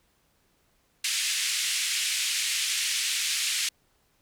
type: band-pass noise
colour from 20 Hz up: pink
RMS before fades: -28 dBFS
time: 1.04-3.69 s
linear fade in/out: 5 ms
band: 2200 to 10000 Hz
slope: 24 dB/octave
effects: pink hiss -68 dBFS RMS until 4.21 s